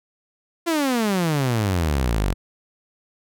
sawtooth exponential sweep, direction down, 347.6 to 43.65 Hz, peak -15 dBFS, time 0.66-2.34 s, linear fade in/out 20 ms, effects none

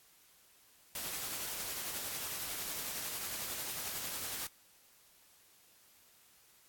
white noise with tremolo, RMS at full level -39 dBFS, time 0.95-4.47 s, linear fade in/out 2 ms, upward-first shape sine, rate 11 Hz, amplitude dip 25%, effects white hiss -64 dBFS RMS until 6.68 s + AAC 64 kbps

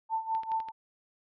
sine tone with tremolo, 891 Hz, A5, 22 cents sharp, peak -26 dBFS, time 0.09-0.72 s, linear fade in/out 50 ms, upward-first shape sine, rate 4.9 Hz, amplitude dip 80%
click train, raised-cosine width 0.3 ms, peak -31 dBFS, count 5, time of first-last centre 0.35-0.686 s, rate 11.9 Hz
effects none

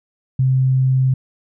sine tone, 130.81 Hz, C3, in tune, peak -12 dBFS, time 0.39-1.14 s, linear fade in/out 5 ms, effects none

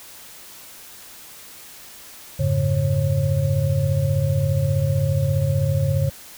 sine tone cluster, 89.4 / 104.5 / 141.1 / 544 Hz, F2 / G#2 / C#3 / C#5, +41 / +11 / +31 / -33 cents, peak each -25 / -22 / -20 / -27 dBFS, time 2.39-6.1 s, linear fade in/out 10 ms, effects white hiss -42 dBFS RMS until 6.37 s

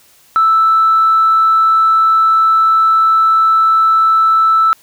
sine tone, 1318.5 Hz, E6, in tune, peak -6 dBFS, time 0.36-4.73 s, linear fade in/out 0 ms, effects tanh soft clip ceiling -3 dBFS + white hiss -48 dBFS RMS until 4.82 s

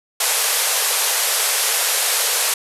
white band-pass noise, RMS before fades -19 dBFS, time 0.2-2.54 s, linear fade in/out 5 ms, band 420 to 13000 Hz, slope 96 dB/octave, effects none

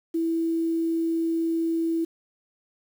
sine tone with quantisation, 329.6 Hz, E4, in tune, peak -22 dBFS, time 0.14-2.05 s, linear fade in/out 10 ms, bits 8, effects none

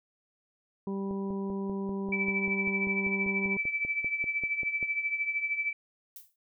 harmonic tone, 196 Hz, G3, in tune, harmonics 1 / 2 / 3 / 4 / 5, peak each -32 / -36 / -51 / -52 / -45 dBFS, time 0.87-3.57 s, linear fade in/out 2 ms
click train, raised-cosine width 2 ms, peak -29 dBFS, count 20, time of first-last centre 1.11-4.828 s, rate 5.11 Hz
sine tone with tremolo, 2315 Hz, D7, 25 cents flat, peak -25 dBFS, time 2.12-5.73 s, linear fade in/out 5 ms, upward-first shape triangle, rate 13 Hz, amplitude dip 75%
violet noise with exponential decay, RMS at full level -42 dBFS, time 6.16-6.36 s, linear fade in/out 2 ms, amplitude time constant 42 ms
effects none

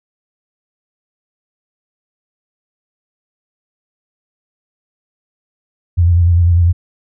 sine tone with vibrato, 86.3 Hz, F2, 20 cents flat, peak -7 dBFS, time 5.97-6.73 s, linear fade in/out 20 ms, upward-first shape square, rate 10 Hz, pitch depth 37 cents each way, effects none

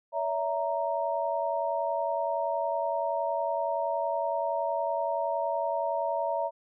sine chord, A# diminished, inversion first, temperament equal with one note detuned, 568.6 / 659.3 / 932.3 Hz, C#5 / E5 / A#5, +44 / 0 / 0 cents, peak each -32 / -30 / -31 dBFS, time 0.12-6.51 s, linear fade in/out 50 ms, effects none

